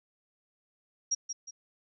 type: tone with echo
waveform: sine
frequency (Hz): 5650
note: F8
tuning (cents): +19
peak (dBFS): -25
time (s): 1.11-1.15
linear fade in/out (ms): 10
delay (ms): 180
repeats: 2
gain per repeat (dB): -8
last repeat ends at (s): 1.51
effects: none